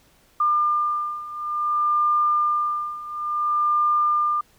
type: beating tone pair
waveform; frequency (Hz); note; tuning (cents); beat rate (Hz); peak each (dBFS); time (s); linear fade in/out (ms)
sine; 1200 / 1200.57; D6 / D6; +37 / +38; 0.57; -24 / -21; 0.4-4.41; 5
effects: pink hiss -58 dBFS RMS until 4.58 s